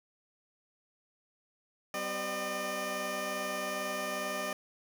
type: tone cluster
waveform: 15% pulse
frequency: 193.9 / 255.8 / 604 Hz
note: G3 / C4 / D5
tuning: -19 / -39 / +48 cents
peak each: -36 / -36 / -28 dBFS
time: 1.94-4.53 s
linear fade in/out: 2 ms
effects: none

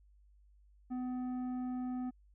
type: tone with tanh clipping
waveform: sine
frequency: 251.7 Hz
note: B3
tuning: 33 cents sharp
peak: -37 dBFS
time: 0.9-2.11 s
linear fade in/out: 20 ms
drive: 9 dB
effects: added 50 Hz sine -61 dBFS peak until 2.34 s

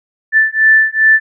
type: beating tone pair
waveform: sine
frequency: 1760 / 1762.5 Hz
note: A6 / A6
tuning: 0 / +2 cents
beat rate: 2.5 Hz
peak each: -10 dBFS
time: 0.32-1.2 s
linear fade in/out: 50 ms
effects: none

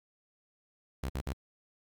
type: tone bursts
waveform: sawtooth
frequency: 66.1 Hz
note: C2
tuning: 18 cents sharp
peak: -29 dBFS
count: 3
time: 1.03-1.332 s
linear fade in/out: 5 ms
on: 66 ms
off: 52 ms
effects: 11-bit

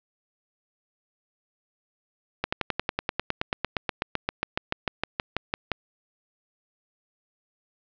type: slowing click train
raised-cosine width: 0.3 ms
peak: -8 dBFS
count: 27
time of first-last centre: 2.44-5.717 s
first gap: 85 ms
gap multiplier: 1.03
effects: low-pass 4000 Hz 12 dB/octave

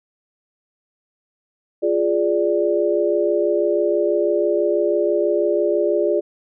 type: chord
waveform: sine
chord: D diminished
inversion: first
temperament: equal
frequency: 349.2 / 415.3 / 587.3 Hz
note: F4 / Ab4 / D5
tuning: 0 / 0 / 0 cents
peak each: -20 dBFS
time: 1.82-6.21 s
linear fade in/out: 20 ms
effects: none

